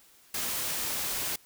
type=noise; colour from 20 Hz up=white; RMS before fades=-32 dBFS; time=0.34-1.36 s; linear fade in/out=5 ms; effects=white hiss -59 dBFS RMS until 1.45 s